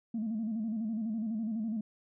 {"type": "tone with vibrato", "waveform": "sine", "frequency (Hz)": 220.8, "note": "A3", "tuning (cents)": 6, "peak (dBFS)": -30, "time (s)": [0.14, 1.81], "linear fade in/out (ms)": 5, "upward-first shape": "square", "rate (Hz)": 12, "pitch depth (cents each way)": 72, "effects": ["tanh soft clip ceiling -28 dBFS"]}